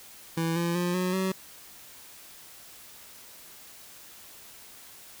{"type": "tone with pitch steps", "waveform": "25% pulse", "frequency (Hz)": [164.81, 170.52, 176.44, 182.55, 188.88], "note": ["E3", "F3", "F3", "F#3", "F#3"], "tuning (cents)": [0, -41, 18, -23, 36], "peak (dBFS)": -22, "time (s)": [0.37, 1.32], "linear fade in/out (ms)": 5, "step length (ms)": 190, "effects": ["white hiss -49 dBFS RMS until 5.2 s"]}